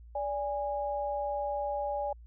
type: tone pair together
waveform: sine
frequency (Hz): 581.6 / 822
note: D5 / G#5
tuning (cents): -17 / -18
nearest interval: tritone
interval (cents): 599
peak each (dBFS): -33 / -33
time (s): 0.15-2.13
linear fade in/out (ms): 5
effects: added 58 Hz sine -48 dBFS peak until 2.26 s